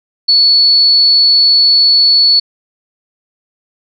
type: tone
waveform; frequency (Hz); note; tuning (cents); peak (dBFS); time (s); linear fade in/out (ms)
sine; 4423; C#8; -5; -5; 0.28-2.4; 10
effects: none